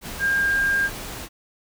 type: tone in noise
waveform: sine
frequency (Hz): 1606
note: G6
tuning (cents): +41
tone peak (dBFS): -18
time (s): 0.19-0.9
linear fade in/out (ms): 50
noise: pink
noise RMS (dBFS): -34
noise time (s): 0.01-1.29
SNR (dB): +13
effects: none